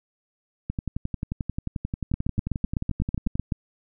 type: two click trains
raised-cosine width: 5 ms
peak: -15 / -12 dBFS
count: 31 / 12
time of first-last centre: 0.7-3.355 / 2.14-3.522 s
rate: 11.3 / 7.96 Hz
effects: none